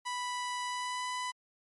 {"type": "tone with pitch glide", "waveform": "sawtooth", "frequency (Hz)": [987.8, 998.1], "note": ["B5", "B5"], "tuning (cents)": [0, 18], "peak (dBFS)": -30, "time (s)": [0.05, 1.32], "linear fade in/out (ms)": 20, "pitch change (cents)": 18, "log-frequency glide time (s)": [0.65, 1.05], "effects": ["MP3 48 kbps"]}